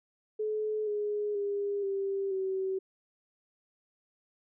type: tone with pitch steps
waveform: sine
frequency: 428.8 / 416.4 / 404.3 / 392.5 / 381.1 Hz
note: A4 / G#4 / G#4 / G4 / G4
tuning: -45 / +5 / -46 / +2 / -49 cents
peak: -29 dBFS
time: 0.39-2.79 s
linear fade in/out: 10 ms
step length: 480 ms
effects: none